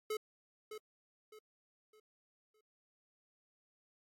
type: tone with echo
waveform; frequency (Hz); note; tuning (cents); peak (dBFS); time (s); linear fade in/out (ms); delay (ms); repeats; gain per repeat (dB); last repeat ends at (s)
square; 429.8; A4; -41; -36; 0.1-0.17; 5; 610; 4; -9; 2.61
effects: AAC 64 kbps